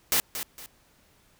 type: noise with echo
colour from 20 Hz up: white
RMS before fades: -23 dBFS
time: 0.12-0.2 s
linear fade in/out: 0 ms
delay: 230 ms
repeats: 2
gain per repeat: -10 dB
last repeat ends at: 0.66 s
effects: pink hiss -62 dBFS RMS until 1.39 s